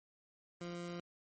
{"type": "tone", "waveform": "20% pulse", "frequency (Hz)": 173.7, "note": "F3", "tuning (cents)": -9, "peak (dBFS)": -37, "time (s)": [0.61, 1], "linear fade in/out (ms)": 2, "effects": ["MP3 32 kbps"]}